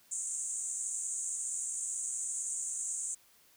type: band-pass noise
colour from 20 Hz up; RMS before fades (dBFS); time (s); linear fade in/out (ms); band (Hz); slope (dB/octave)
pink; -37; 0.11-3.15; 10; 6700 to 9000; 96
effects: white hiss -64 dBFS RMS until 3.56 s